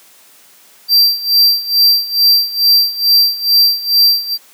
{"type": "tone with tremolo", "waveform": "square", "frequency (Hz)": 4706, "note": "D8", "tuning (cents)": 3, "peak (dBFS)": -6, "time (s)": [0.88, 4.38], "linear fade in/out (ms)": 50, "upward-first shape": "sine", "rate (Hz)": 2.3, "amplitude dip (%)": 85, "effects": ["white hiss -45 dBFS RMS until 4.53 s", "high-pass 200 Hz 12 dB/octave"]}